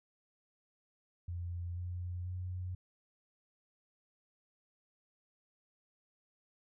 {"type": "tone with pitch steps", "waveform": "sine", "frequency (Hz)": [87.1, 88.98, 90.9], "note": ["F2", "F2", "F#2"], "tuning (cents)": [-4, 33, -30], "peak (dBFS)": -37, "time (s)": [1.28, 2.75], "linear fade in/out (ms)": 5, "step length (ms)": 490, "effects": []}